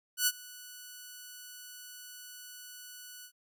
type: tone with ADSR envelope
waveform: 5% pulse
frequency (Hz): 1480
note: F#6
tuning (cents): 0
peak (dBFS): -12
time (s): 0.17-3.32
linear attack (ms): 100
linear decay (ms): 44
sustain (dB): -23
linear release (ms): 78
effects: none